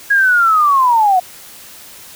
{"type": "linear sweep", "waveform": "sine", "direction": "down", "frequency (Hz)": [1661.2, 711], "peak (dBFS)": -8, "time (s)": [0.1, 1.2], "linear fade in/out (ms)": 10, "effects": ["white hiss -37 dBFS RMS until 2.15 s"]}